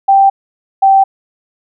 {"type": "tone pair in turn", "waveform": "sine", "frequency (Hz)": [784, 778.1], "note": ["G5", "G5"], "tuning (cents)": [0, -13], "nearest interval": "unison", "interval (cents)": 13, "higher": "first", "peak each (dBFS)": -4, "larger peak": "neither", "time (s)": [[0.08, 0.3], [0.82, 1.04]], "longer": "neither", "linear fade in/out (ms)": 10, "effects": []}